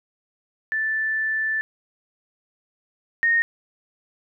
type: tone pair in turn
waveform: sine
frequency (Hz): 1760 / 1850.9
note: A6 / A#6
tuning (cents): 0 / -13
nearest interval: minor second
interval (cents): 87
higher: second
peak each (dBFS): -21 / -16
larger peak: second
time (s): 0.72-1.61 / 3.23-3.42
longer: first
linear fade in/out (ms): 0
effects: none